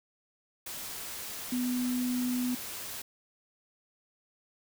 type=tone in noise; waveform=sine; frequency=248.7 Hz; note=B3; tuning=12 cents sharp; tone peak=-28 dBFS; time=1.52-2.55 s; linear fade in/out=5 ms; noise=white; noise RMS=-40 dBFS; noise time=0.66-3.02 s; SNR=+9 dB; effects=none